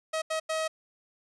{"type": "tone bursts at uneven times", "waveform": "sawtooth", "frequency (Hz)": 636, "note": "D#5", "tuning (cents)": 38, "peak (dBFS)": -24, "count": 3, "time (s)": [[0.13, 0.22], [0.3, 0.4], [0.49, 0.68]], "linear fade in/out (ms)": 10, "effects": ["resampled to 24000 Hz"]}